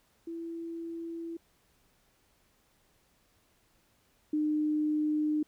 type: tone pair in turn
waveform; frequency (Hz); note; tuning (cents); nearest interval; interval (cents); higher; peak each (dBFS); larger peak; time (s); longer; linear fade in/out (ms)
sine; 333.1 / 303.5; E4 / D#4; +18 / -43; major second; 161; first; -36 / -26; second; 0.27-1.37 / 4.33-5.43; neither; 5
effects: pink hiss -69 dBFS RMS until 5.47 s